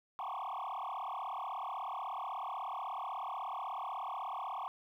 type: tone with frequency modulation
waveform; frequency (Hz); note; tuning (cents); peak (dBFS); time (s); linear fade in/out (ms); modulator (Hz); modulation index
sine; 940; A#5; +14; -35; 0.19-4.68; 0; 36.3; 6
effects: tanh soft clip ceiling -36 dBFS + 12-bit